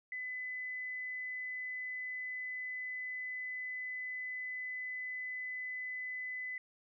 sine tone, 2009 Hz, B6, 29 cents sharp, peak -38 dBFS, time 0.12-6.58 s, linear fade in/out 2 ms, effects none

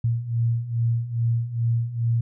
sine beating tone pair, 115.1 / 117.5 Hz, A#2 / A#2, -22 / +14 cents, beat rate 2.4 Hz, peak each -26 / -22 dBFS, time 0.04-2.21 s, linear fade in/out 5 ms, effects none

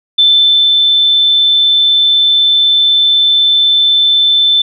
sine tone with ADSR envelope, 3532 Hz, A7, 6 cents sharp, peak -4 dBFS, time 0.18-4.62 s, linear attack 9 ms, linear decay 510 ms, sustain -2 dB, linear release 5 ms, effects none

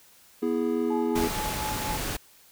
triangle chord, E major, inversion second, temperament equal with one note detuned, 243.8 / 329.6 / 415.3 Hz, B3 / E4 / G#4, -22 / 0 / 0 cents, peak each -26 / -27 / -26 dBFS, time 0.42-1.28 s, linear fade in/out 10 ms
sine tone with tremolo, 855 Hz, A5, 50 cents flat, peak -30 dBFS, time 0.9-1.97 s, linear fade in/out 5 ms, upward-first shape sine, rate 4.2 Hz, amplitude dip 60%
pink noise, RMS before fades -31 dBFS, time 1.15-2.17 s, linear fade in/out 10 ms
effects white hiss -56 dBFS RMS until 2.51 s

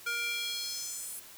square tone with high-pass filter sweep, 471.1 Hz, A#4, 18 cents sharp, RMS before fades -36 dBFS, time 0.06-1.2 s, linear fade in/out 10 ms, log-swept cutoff 1600 to 11000 Hz, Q 2.6, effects white hiss -51 dBFS RMS until 1.37 s

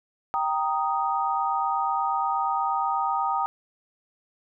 sine chord, Eb major, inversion first, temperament equal, 784 / 932.3 / 1244.5 Hz, G5 / Bb5 / Eb6, 0 / 0 / 0 cents, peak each -27 dBFS, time 0.34-3.46 s, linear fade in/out 0 ms, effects none

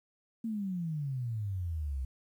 sine exponential sweep, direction down, 231.7 to 63.4 Hz, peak -32 dBFS, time 0.44-2.05 s, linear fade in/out 5 ms, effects 11-bit

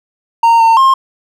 triangle tone with pitch steps, 923 / 908 / 1065 Hz, A#5 / A#5 / C6, -17 / -46 / +30 cents, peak -3 dBFS, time 0.43-0.94 s, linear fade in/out 5 ms, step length 170 ms, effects none

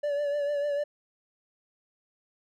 triangle tone with vibrato, 578 Hz, D5, 28 cents flat, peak -24 dBFS, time 0.03-0.84 s, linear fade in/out 10 ms, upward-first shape triangle, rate 6.7 Hz, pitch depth 42 cents each way, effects none

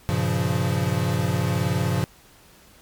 square chord, G half-diminished seventh, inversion none, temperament equal with one note detuned, 98 / 119.54 / 138.59 / 174.61 Hz, G2 / Bb2 / Db3 / F3, 0 / +44 / 0 / 0 cents, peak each -27 dBFS, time 0.09-2.04 s, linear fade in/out 0 ms, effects pink hiss -52 dBFS RMS until 2.81 s + MP3 96 kbps

